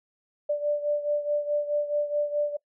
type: beating tone pair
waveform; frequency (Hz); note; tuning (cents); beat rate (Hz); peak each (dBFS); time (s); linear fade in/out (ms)
sine; 587.3 / 592; D5 / D5; 0 / +14; 4.7; -25 / -30; 0.49-2.57; 10
effects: noise-tail reverb RT60 0.1 s tail -22 dB re dry